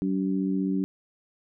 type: harmonic tone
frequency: 95.3 Hz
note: G2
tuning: 48 cents flat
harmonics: 2 / 3 / 4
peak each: -26 / -27 / -36 dBFS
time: 0.02-0.84 s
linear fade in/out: 0 ms
effects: none